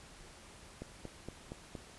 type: click train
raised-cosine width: 2 ms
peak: -29 dBFS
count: 5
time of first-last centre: 0.82-1.752 s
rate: 4.29 Hz
effects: pink hiss -55 dBFS RMS until 1.98 s + resampled to 24000 Hz